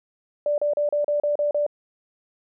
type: tone bursts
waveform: sine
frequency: 587.3 Hz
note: D5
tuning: in tune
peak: -19 dBFS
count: 8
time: 0.46-1.665 s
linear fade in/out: 2 ms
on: 120 ms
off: 35 ms
effects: none